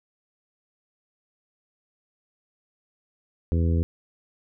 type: harmonic tone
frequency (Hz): 83.4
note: E2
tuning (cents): +21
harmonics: 1 / 2 / 3 / 4 / 5 / 6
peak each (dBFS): -20 / -28 / -31 / -35 / -36 / -38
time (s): 3.52-3.83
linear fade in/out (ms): 0
effects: none